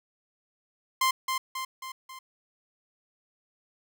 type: tone with echo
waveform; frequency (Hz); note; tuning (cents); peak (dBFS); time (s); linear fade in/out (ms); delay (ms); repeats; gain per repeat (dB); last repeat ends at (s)
sawtooth; 1046.5; C6; 0; -18; 1.01-1.11; 5; 270; 4; -5; 2.19
effects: none

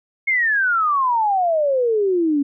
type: exponential sweep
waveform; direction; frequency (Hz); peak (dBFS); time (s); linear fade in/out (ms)
sine; down; 2180 to 275.4; -15; 0.27-2.43; 10
effects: none

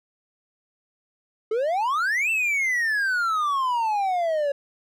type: exponential two-way sweep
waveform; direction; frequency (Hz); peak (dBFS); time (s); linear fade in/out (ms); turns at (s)
triangle; up then down; 419.5 to 2700 to 555; -19; 1.51-4.52; 5; 2.3
effects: none

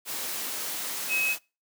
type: tone in noise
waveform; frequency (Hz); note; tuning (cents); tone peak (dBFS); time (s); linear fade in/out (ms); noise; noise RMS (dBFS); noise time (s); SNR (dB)
sine; 2559; D#7; +48; -24; 1.08-1.36; 50; white; -33; 0.05-1.39; +6
effects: noise-tail reverb RT60 0.3 s tail -24 dB re dry + high-pass 200 Hz 12 dB/octave

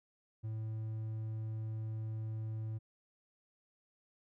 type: tone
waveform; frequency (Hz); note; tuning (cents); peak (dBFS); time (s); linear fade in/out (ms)
triangle; 110; A2; 0; -35; 0.43-2.79; 20
effects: none

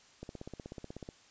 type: click train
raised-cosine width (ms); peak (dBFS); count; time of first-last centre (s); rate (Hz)
2; -29; 15; 0.23-1.089; 16.3
effects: white hiss -61 dBFS RMS until 1.3 s + resampled to 16000 Hz

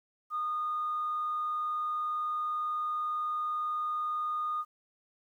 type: tone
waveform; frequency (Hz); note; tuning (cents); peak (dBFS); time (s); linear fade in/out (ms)
sine; 1227; D#6; -25; -29; 0.3-4.65; 50
effects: tanh soft clip ceiling -25 dBFS + 11-bit

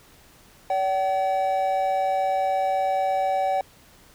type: tone pair together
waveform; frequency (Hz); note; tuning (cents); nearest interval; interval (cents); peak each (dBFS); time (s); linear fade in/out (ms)
triangle; 570.9 / 762; D5 / G5; -49 / -49; perfect fourth; 500; -24 / -20; 0.7-3.61; 2
effects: pink hiss -53 dBFS RMS until 4.14 s

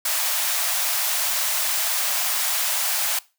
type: high-pass noise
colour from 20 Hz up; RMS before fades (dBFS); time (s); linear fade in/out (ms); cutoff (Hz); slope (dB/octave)
white; -23; 0.05-3.19; 5; 580; 96
effects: noise-tail reverb RT60 0.3 s tail -21 dB re dry

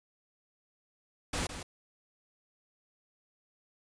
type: noise with echo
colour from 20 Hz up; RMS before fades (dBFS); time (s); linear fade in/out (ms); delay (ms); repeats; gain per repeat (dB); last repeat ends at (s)
pink; -33; 1.33-1.47; 5; 160; 1; -9; 1.63
effects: resampled to 22050 Hz

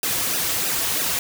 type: noise with flanger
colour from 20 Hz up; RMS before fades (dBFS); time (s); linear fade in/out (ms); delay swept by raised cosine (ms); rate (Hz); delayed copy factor
white; -23; 0.03-1.19; 2; 0.9 to 5.1; 3.1; -0.75
effects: none

